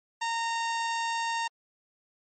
sawtooth tone, 921 Hz, A#5, 21 cents flat, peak -24 dBFS, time 0.21-1.48 s, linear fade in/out 10 ms, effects MP3 32 kbps

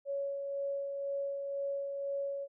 sine tone with tremolo, 558 Hz, C#5, 11 cents sharp, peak -32 dBFS, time 0.05-2.48 s, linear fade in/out 50 ms, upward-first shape sine, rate 2 Hz, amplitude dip 35%, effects none

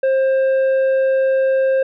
sine tone with tanh clipping, 531 Hz, C5, 25 cents sharp, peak -14 dBFS, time 0.03-1.83 s, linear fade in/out 5 ms, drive 6 dB, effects none

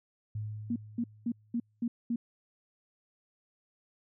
sine tone with exponential decay, 106.7 Hz, G#2, 47 cents sharp, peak -32 dBFS, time 0.35-1.87 s, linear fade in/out 5 ms, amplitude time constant 330 ms
sine tone bursts, 235.6 Hz, A#3, 19 cents sharp, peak -28 dBFS, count 6, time 0.7-2.16 s, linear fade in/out 5 ms, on 60 ms, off 220 ms
effects none

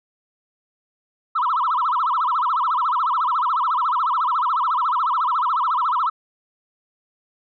sine tone with vibrato, 1137 Hz, C#6, 44 cents sharp, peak -16 dBFS, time 1.35-6.1 s, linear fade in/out 10 ms, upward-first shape sine, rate 14 Hz, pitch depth 290 cents each way, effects tanh soft clip ceiling -14 dBFS

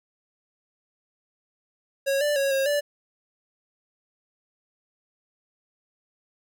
square tone with pitch steps, 549 / 588 / 551 / 540 / 582 Hz, C#5 / D5 / C#5 / C#5 / D5, -17 / +2 / -11 / -45 / -16 cents, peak -22 dBFS, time 2.06-2.81 s, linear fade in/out 20 ms, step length 150 ms, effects none

